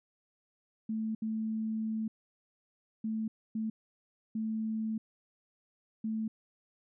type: tone bursts at uneven times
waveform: sine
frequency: 220 Hz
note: A3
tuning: in tune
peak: -31 dBFS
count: 6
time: 0.89-1.15 / 1.22-2.08 / 3.04-3.28 / 3.55-3.7 / 4.35-4.98 / 6.04-6.28 s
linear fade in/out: 5 ms
effects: none